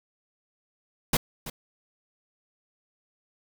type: noise with echo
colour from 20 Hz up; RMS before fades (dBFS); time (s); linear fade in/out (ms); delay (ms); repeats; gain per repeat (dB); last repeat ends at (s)
pink; -22; 1.13-1.17; 5; 330; 1; -14; 1.5
effects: none